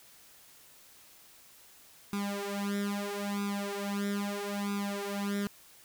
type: tone with flanger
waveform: sawtooth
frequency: 201.9 Hz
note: G#3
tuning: 49 cents flat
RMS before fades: -34 dBFS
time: 2.13-5.47 s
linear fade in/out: 0 ms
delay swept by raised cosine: 0.81 to 4.41 ms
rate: 0.77 Hz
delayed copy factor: +0.95
effects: white hiss -57 dBFS RMS until 5.84 s